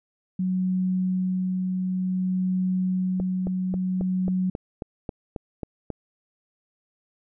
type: tone with tremolo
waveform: sine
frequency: 185 Hz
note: F#3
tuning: in tune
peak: -21 dBFS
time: 0.39-4.5 s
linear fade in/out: 5 ms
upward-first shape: sine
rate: 0.55 Hz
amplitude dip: 25%
type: click train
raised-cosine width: 2 ms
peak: -17 dBFS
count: 11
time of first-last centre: 3.2-5.903 s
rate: 3.7 Hz
effects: none